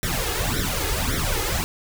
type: noise with flanger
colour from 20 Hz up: pink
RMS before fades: -24 dBFS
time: 0.03-1.64 s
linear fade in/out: 0 ms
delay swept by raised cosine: 0.53 to 2.43 ms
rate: 1.8 Hz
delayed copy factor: +0.9
effects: none